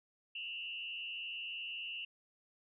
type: tone with frequency modulation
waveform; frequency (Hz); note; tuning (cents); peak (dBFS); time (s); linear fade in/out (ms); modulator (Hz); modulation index
sine; 2794; F7; 0; -40; 0.35-2.05; 5; 88.3; 1.6
effects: none